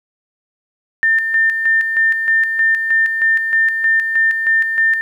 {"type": "tone with tremolo", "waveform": "sine", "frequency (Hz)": 1800, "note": "A6", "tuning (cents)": 39, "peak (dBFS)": -10, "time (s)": [1.03, 5.01], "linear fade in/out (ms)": 0, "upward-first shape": "square", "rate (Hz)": 3.2, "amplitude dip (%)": 50, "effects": ["8-bit"]}